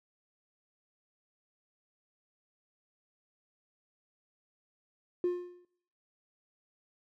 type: tone with exponential decay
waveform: triangle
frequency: 355.3 Hz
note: F4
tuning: 30 cents sharp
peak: -21 dBFS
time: 5.24-5.65 s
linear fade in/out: 2 ms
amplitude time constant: 89 ms
effects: noise-tail reverb RT60 0.8 s tail -26 dB re dry + tanh soft clip ceiling -23 dBFS